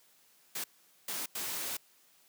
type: noise bursts at uneven times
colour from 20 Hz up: white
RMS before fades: -37 dBFS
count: 3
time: 0.55-0.64 / 1.08-1.26 / 1.35-1.77 s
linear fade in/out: 5 ms
effects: white hiss -65 dBFS RMS until 2.28 s + high-pass 150 Hz 12 dB/octave